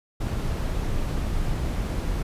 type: noise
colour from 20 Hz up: brown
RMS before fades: -26 dBFS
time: 0.2-2.23 s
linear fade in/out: 10 ms
effects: resampled to 32000 Hz